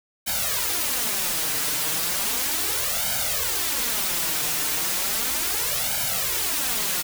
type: noise with flanger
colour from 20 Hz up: white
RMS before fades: -25 dBFS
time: 0.26-7.03 s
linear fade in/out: 20 ms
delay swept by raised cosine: 1.3 to 6.7 ms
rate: 0.35 Hz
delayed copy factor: +1
effects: none